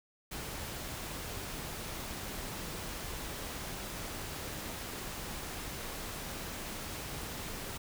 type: noise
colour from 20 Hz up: pink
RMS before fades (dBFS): -41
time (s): 0.31-7.78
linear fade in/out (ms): 10
effects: none